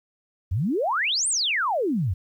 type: exponential two-way sweep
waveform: sine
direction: up then down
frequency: 79.8 to 9320 to 79.8 Hz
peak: -21 dBFS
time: 0.51-2.14 s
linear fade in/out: 10 ms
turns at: 1.28 s
effects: 10-bit